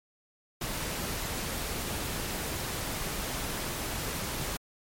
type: noise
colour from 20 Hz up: pink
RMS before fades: -34 dBFS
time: 0.61-4.57 s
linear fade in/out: 5 ms
effects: MP3 64 kbps